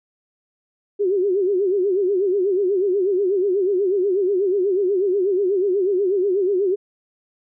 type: tone with vibrato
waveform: sine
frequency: 384.4 Hz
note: G4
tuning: 34 cents flat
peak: -16 dBFS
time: 0.99-6.76 s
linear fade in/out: 20 ms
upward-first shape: sine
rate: 8.2 Hz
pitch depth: 130 cents each way
effects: none